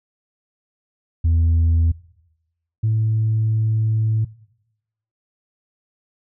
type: tone pair in turn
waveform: sine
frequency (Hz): 82.41 / 110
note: E2 / A2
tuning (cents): 0 / 0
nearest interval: perfect fourth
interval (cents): 500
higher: second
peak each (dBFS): -11 / -14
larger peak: first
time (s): 1.24-1.92 / 2.83-4.25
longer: second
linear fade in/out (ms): 10
effects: noise-tail reverb RT60 0.9 s tail -22 dB re dry + tanh soft clip ceiling -12 dBFS